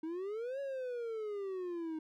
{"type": "exponential two-way sweep", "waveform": "triangle", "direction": "up then down", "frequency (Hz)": [310.9, 562, 310.9], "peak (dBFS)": -35, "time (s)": [0.03, 1.99], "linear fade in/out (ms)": 5, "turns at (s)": 0.6, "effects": []}